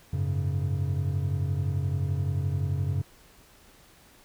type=chord; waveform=triangle; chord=F# suspended second; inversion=none; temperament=just; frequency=92.5 / 104.06 / 138.75 Hz; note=F#2 / G#2 / C#3; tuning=0 / +4 / +2 cents; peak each=-26 / -31 / -27 dBFS; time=0.13-3.02 s; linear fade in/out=5 ms; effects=pink hiss -56 dBFS RMS until 4.24 s